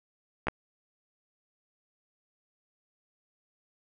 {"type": "clicks", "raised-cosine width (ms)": 0.5, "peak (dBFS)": [-16, -11], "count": 2, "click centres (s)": [0.47, 0.484], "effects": []}